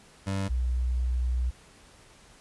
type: tone pair in turn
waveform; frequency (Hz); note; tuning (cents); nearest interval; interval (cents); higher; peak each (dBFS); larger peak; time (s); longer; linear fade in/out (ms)
25% pulse / sine; 97.3 / 61.95; G2 / B1; -12 / +6; minor sixth; 782; first; -24 / -24; neither; 0.26-0.49 / 0.49-1.51; second; 20
effects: pink hiss -55 dBFS RMS until 2.4 s + resampled to 24000 Hz